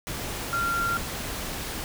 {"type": "tone in noise", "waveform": "sine", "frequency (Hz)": 1382, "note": "F6", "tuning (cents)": -19, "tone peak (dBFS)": -24, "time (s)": [0.53, 0.97], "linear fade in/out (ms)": 0, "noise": "pink", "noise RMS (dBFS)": -33, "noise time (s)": [0.07, 1.84], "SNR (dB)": 6, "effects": []}